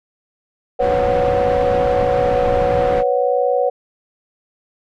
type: low-pass noise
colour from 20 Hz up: pink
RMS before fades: -24 dBFS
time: 0.79-3.04 s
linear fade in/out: 50 ms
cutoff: 1800 Hz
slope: 12 dB/octave
type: chord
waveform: sine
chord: B suspended second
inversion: none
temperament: equal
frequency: 493.9 / 554.4 / 740 Hz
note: B4 / C#5 / F#5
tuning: 0 / 0 / 0 cents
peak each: -17 / -18 / -20 dBFS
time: 0.79-3.7 s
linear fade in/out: 10 ms
effects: none